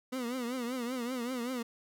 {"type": "tone with vibrato", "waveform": "30% pulse", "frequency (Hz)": 246.9, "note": "B3", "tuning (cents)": 0, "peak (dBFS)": -31, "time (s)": [0.12, 1.63], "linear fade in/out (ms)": 10, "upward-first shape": "triangle", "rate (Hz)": 5.2, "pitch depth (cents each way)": 130, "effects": []}